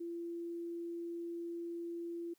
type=tone; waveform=sine; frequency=340.4 Hz; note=F4; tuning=44 cents flat; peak=-39 dBFS; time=0-2.34 s; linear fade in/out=10 ms; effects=white hiss -75 dBFS RMS until 2.38 s